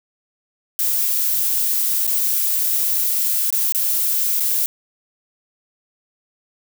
violet noise with dropouts, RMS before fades -19 dBFS, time 0.79-4.66 s, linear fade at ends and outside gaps 0 ms, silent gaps 2.067-2.076 / 3.504-3.526 / 3.722-3.748 / 4.398-4.405 s, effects none

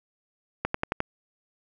accelerating click train, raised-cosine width 0.5 ms, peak -10 dBFS, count 5, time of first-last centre 0.65-1.004 s, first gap 94 ms, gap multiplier 0.96, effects none

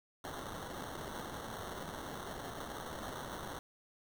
blue noise with sample-and-hold, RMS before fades -44 dBFS, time 0.24-3.59 s, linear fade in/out 2 ms, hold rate 2450 Hz, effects none

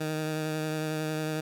15% pulse tone with vibrato, 155.56 Hz, D#3, in tune, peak -23 dBFS, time 0-1.41 s, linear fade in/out 10 ms, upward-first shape triangle, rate 11 Hz, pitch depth 19 cents each way, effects none

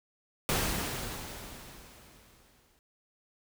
pink noise with exponential decay, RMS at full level -28 dBFS, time 0.49-2.79 s, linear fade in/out 0 ms, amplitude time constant 500 ms, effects none

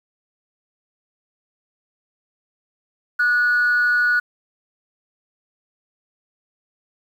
sine tone with amplitude modulation, 1461 Hz, F#6, 22 cents flat, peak -11 dBFS, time 3.19-4.2 s, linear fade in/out 10 ms, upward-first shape sine, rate 267 Hz, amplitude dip 50%, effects tanh soft clip ceiling -11 dBFS + 8-bit

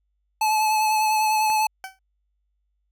square tone with vibrato, 863 Hz, A5, 34 cents flat, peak -19 dBFS, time 0.41-1.67 s, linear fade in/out 5 ms, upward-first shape triangle, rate 10 Hz, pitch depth 25 cents each way
click, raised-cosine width 0.5 ms, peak -23 dBFS, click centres 1.501 s
20% pulse tone with exponential decay, 764 Hz, G5, 45 cents flat, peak -24 dBFS, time 1.84-1.99 s, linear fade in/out 1 ms, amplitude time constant 32 ms
effects added 50 Hz sine -69 dBFS peak until 2.91 s

